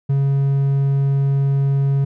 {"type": "tone", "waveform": "triangle", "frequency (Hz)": 138.3, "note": "C#3", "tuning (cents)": -4, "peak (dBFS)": -12, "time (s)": [0.09, 2.05], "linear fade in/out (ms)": 10, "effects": []}